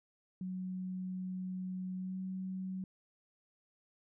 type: tone with pitch glide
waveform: sine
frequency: 185 to 187.69 Hz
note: F#3 to F#3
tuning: 0 to +25 cents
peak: -37 dBFS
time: 0.41-2.84 s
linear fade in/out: 2 ms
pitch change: +25 cents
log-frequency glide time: 1.96-2.19 s
effects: none